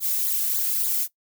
violet noise with flanger, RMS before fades -24 dBFS, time 0-1.08 s, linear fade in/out 50 ms, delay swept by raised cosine 0.35 to 2.15 ms, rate 3.5 Hz, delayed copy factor -1, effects noise-tail reverb RT60 0.1 s tail -18 dB re dry

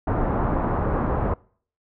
pink low-pass noise, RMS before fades -23 dBFS, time 0.07-1.34 s, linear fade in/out 5 ms, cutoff 1200 Hz, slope 24 dB/octave, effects noise-tail reverb RT60 0.5 s tail -24 dB re dry

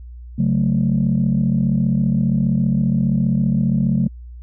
sine chord, F# minor, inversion second, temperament equal, 138.59 / 185 / 220 Hz, C#3 / F#3 / A3, 0 / 0 / 0 cents, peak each -18 dBFS, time 0.38-4.08 s, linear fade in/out 10 ms, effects tanh soft clip ceiling -8 dBFS + added 60 Hz sine -33 dBFS peak until 4.42 s

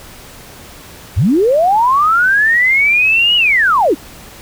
sine linear two-way sweep, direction up then down, 66 to 2945 to 237.9 Hz, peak -8 dBFS, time 1.16-3.95 s, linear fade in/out 20 ms, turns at 3.36 s, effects pink hiss -36 dBFS RMS until 4.41 s

